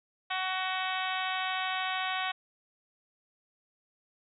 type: harmonic tone with a mistuned harmonic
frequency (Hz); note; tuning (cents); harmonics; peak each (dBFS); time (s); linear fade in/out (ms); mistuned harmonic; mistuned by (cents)
373.9; F#4; +18; 2 / 3 / 4 / 5 / 6 / 7 / 8 / 9 / 10; -35 / -37 / -38 / -39 / -40 / -40 / -41 / -42 / -42; 0.3-2.32; 10; 8; +35
effects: none